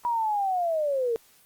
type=linear sweep; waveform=sine; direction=down; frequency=970 to 446.5 Hz; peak=-23 dBFS; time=0.05-1.16 s; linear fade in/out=0 ms; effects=white hiss -58 dBFS RMS until 1.45 s + Opus 48 kbps